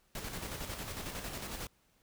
pink noise with tremolo, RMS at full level -40 dBFS, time 0.15-1.67 s, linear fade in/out 2 ms, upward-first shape square, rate 11 Hz, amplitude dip 40%, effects pink hiss -71 dBFS RMS until 2.02 s

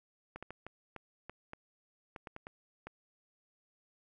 clicks, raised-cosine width 0.5 ms, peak -29 dBFS, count 12, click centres 0.36 / 0.426 / 0.506 / 0.666 / 0.963 / 1.296 / 1.534 / 2.162 / 2.272 / 2.364 / 2.469 / 2.87 s, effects none

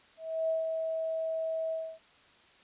sine tone with ADSR envelope, 646 Hz, E5, 35 cents flat, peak -26 dBFS, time 0.17-1.99 s, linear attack 320 ms, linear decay 150 ms, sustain -4 dB, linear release 270 ms, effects white hiss -60 dBFS RMS until 2.63 s + resampled to 8000 Hz

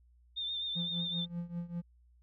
sine tone with vibrato, 3607 Hz, A7, 42 cents sharp, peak -34 dBFS, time 0.36-1.26 s, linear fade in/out 20 ms, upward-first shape triangle, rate 7.8 Hz, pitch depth 46 cents each way
triangle tone with tremolo, 172.4 Hz, F3, 22 cents flat, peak -31 dBFS, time 0.75-1.82 s, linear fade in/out 20 ms, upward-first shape triangle, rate 5.1 Hz, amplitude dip 90%
effects added 60 Hz sine -61 dBFS peak until 2.22 s

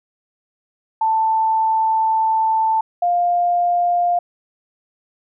sine tone pair in turn, 885 / 702.4 Hz, A5 / F5, +10 / +10 cents, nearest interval major third, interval 400 cents, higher first, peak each -14 dBFS, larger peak neither, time 1.01-2.81 / 3.02-4.19 s, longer first, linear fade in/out 5 ms, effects none

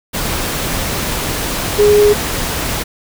sine tone in noise, 415.3 Hz, G#4, in tune, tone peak -6 dBFS, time 1.78-2.14 s, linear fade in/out 20 ms, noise pink, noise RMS -19 dBFS, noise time 0.13-2.84 s, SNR +10 dB, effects none

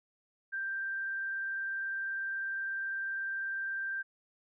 sine tone with vibrato, 1577 Hz, G6, 10 cents sharp, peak -33 dBFS, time 0.52-4.03 s, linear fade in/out 20 ms, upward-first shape sine, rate 20 Hz, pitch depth 14 cents each way, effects none

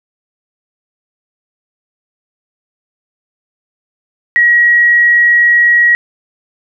sine tone, 1906 Hz, A#6, 38 cents sharp, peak -5 dBFS, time 4.36-5.95 s, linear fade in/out 0 ms, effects none

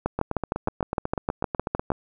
two click trains, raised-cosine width 1 ms, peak -12 / -9 dBFS, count 15 / 13, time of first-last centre 0.19-1.918 / 0.06-1.903 s, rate 8.1 / 6.51 Hz, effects none

